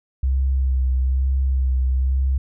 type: tone with vibrato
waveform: sine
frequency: 65.41 Hz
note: C2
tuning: in tune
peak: -16 dBFS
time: 0.23-2.38 s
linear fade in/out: 5 ms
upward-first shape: sine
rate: 1.1 Hz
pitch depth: 29 cents each way
effects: none